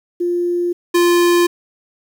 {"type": "tone pair in turn", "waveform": ["sine", "square"], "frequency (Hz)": [350, 348.1], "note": ["F4", "F4"], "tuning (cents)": [4, -6], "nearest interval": "unison", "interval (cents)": 10, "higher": "first", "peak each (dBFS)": [-15, -11], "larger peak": "second", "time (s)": [[0.2, 0.73], [0.94, 1.47]], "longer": "neither", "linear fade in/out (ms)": 10, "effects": ["8-bit"]}